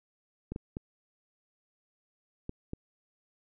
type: clicks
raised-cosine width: 3 ms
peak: -23 dBFS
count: 5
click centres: 0.52 / 0.561 / 0.769 / 2.494 / 2.734 s
effects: none